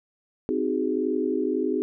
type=chord; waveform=sine; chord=Ab dominant seventh; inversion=first; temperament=just; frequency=259.6 / 311.5 / 373.8 / 415.3 Hz; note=C4 / Eb4 / Gb4 / Ab4; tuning=-13 / +2 / +18 / 0 cents; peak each=-28 dBFS; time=0.49-1.82 s; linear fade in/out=0 ms; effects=none